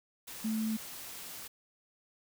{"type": "tone in noise", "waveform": "sine", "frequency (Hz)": 220, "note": "A3", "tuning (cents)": 0, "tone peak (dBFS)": -30, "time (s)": [0.44, 0.77], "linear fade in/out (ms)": 10, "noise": "white", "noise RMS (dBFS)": -45, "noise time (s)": [0.27, 1.48], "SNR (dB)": 12, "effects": []}